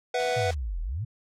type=chord; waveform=square; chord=B suspended fourth; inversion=none; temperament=just; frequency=493.9 / 658.5 / 740.8 Hz; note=B4 / E5 / F#5; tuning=0 / -2 / +2 cents; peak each=-28 / -32 / -30 dBFS; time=0.14-0.51 s; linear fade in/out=5 ms
type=noise; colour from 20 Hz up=white; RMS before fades=-39 dBFS; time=0.18-0.55 s; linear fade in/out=20 ms
type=exponential two-way sweep; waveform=sine; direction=down then up; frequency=126.2 to 38.02 to 126.2 Hz; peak=-28 dBFS; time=0.36-1.05 s; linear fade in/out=10 ms; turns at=0.81 s
effects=low-pass 6000 Hz 12 dB/octave